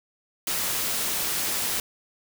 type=noise; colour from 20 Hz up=white; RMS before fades=-27 dBFS; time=0.47-1.8 s; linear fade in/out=2 ms; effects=none